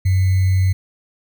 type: tone with sample-and-hold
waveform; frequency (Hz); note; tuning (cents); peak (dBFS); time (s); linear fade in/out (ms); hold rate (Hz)
sine; 93.9; F#2; +26; -12; 0.05-0.73; 10; 2100
effects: none